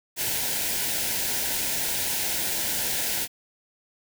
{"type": "band-stop noise", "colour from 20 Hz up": "white", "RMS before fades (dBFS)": -27, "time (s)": [0.16, 3.28], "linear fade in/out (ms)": 50, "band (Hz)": [1000, 1400], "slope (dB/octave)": 96, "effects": []}